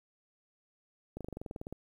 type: slowing click train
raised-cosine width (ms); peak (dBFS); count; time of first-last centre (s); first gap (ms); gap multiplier
2; -27; 13; 1.17-1.726; 37; 1.04
effects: 10-bit